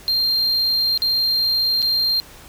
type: tone with dropouts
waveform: triangle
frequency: 4186 Hz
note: C8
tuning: in tune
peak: -15 dBFS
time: 0.08-2.2 s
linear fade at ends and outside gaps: 0 ms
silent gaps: 0.976-1.02 / 1.82-1.826 s
effects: added 50 Hz sine -50 dBFS peak until 2.48 s + pink hiss -43 dBFS RMS until 2.48 s